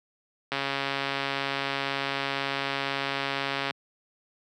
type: click train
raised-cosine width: 0.3 ms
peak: -12 dBFS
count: 441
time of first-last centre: 0.52-3.708 s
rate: 138 Hz
effects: high-pass 150 Hz 12 dB/octave